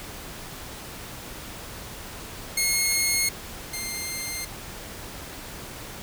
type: tone pair in turn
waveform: 10% pulse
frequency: 2159 / 2104 Hz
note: C#7 / C7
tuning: -46 / +9 cents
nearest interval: unison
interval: 45 cents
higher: first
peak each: -12 / -21 dBFS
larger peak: first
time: 2.57-3.29 / 3.73-4.45 s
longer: neither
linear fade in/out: 5 ms
effects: pink hiss -39 dBFS RMS until 6.02 s